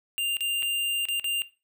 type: tone with dropouts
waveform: square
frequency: 2794 Hz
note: F7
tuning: in tune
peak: -26 dBFS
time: 0.18-1.42 s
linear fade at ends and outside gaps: 0 ms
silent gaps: 0.369-0.407 / 0.624-0.629 / 1.054-1.086 / 1.197-1.243 s
effects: noise-tail reverb RT60 0.3 s tail -17 dB re dry